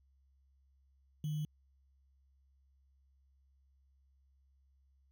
sine tone with sample-and-hold, 152 Hz, D#3, 40 cents flat, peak -34 dBFS, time 1.24-1.45 s, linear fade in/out 2 ms, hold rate 3150 Hz, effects added 67 Hz sine -67 dBFS peak until 5.11 s

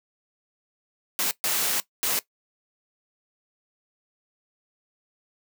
white noise bursts at uneven times, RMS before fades -25 dBFS, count 3, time 1.19-1.31 / 1.44-1.8 / 2.03-2.19 s, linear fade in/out 0 ms, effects noise-tail reverb RT60 0.1 s tail -17 dB re dry + high-pass 200 Hz 12 dB/octave

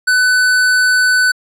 square tone, 1500 Hz, F#6, 23 cents sharp, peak -10 dBFS, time 0.07-1.32 s, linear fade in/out 10 ms, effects low-pass 11000 Hz 12 dB/octave

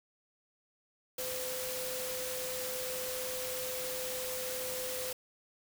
sine tone in noise, 510 Hz, C5, 44 cents flat, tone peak -39 dBFS, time 1.18-5.13 s, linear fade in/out 5 ms, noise white, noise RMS -39 dBFS, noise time 1.18-5.13 s, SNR -3 dB, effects none

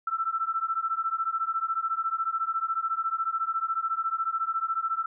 sine beating tone pair, 1324 / 1338 Hz, E6 / E6, +7 / +25 cents, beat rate 14 Hz, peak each -29 dBFS, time 0.07-5.06 s, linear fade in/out 5 ms, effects none

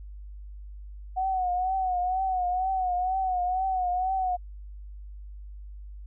sine tone with vibrato, 740 Hz, F#5, in tune, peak -24 dBFS, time 1.16-4.37 s, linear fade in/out 20 ms, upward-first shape triangle, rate 2.1 Hz, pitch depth 72 cents each way, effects added 50 Hz sine -39 dBFS peak until 6.06 s

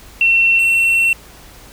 sine / triangle tone pair in turn, 2710 / 2710 Hz, E7 / E7, +47 / +47 cents, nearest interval unison, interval 0 cents, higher neither, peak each -9 dBFS, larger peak neither, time 0.21-0.59 / 0.59-1.13 s, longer second, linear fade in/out 2 ms, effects added 50 Hz sine -43 dBFS peak until 1.72 s + pink hiss -41 dBFS RMS until 1.72 s

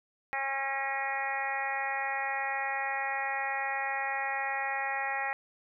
harmonic tone, 271.9 Hz, C#4, 33 cents flat, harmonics 2 / 3 / 4 / 5 / 6 / 7 / 8 / 9, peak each -44 / -34 / -43 / -42 / -43 / -34 / -41 / -41 dBFS, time 0.33-5.33 s, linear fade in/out 0 ms, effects none

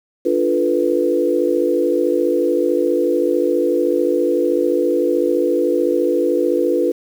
sine chord, B half-diminished seventh, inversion first, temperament equal, 293.7 / 349.2 / 440 / 493.9 Hz, D4 / F4 / A4 / B4, 0 / 0 / 0 / 0 cents, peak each -21 / -18 / -22 / -18 dBFS, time 0.25-6.92 s, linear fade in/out 10 ms, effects 7-bit

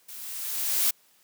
blue noise with level ramp, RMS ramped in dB -42 to -22 dBFS, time 0.08-0.91 s, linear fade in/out 10 ms, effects white hiss -62 dBFS RMS until 1.23 s + high-pass 150 Hz 12 dB/octave

